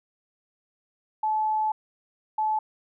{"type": "tone bursts at uneven times", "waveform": "sine", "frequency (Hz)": 864, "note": "A5", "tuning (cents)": -32, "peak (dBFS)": -22, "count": 2, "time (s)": [[1.23, 1.72], [2.38, 2.59]], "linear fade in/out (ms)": 5, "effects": []}